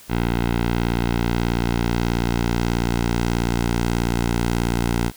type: tone with low-pass filter sweep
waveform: 10% pulse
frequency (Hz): 58.4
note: A#1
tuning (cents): +4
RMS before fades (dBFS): -21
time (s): 0.08-5.12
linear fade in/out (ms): 50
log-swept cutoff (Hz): 3300 to 12000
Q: 0.92
effects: white hiss -46 dBFS RMS until 5.16 s